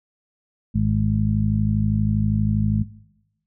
harmonic tone, 52.5 Hz, G#1, 19 cents sharp, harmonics 1 / 2 / 3 / 4, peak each -26 / -21 / -26 / -21 dBFS, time 0.74-2.84 s, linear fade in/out 20 ms, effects noise-tail reverb RT60 0.9 s tail -19 dB re dry

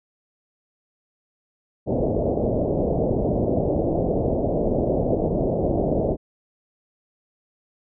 white low-pass noise, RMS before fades -22 dBFS, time 1.86-6.17 s, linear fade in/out 50 ms, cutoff 650 Hz, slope 48 dB/octave, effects none

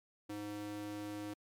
square tone with high-pass filter, 103.83 Hz, G#2, in tune, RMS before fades -43 dBFS, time 0.29-1.34 s, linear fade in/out 10 ms, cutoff 240 Hz, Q 3.6, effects MP3 96 kbps

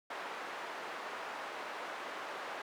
white band-pass noise, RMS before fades -43 dBFS, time 0.1-2.62 s, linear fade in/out 5 ms, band 470 to 1400 Hz, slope 12 dB/octave, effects none

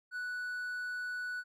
triangle tone, 1480 Hz, F#6, in tune, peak -34 dBFS, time 0.11-1.44 s, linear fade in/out 50 ms, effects none

